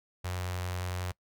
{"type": "tone with notch filter", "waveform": "sawtooth", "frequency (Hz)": 90.6, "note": "F#2", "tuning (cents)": -36, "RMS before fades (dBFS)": -35, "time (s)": [0.24, 1.12], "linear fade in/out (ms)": 10, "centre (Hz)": 240, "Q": 0.53, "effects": ["noise-tail reverb RT60 0.1 s tail -23 dB re dry"]}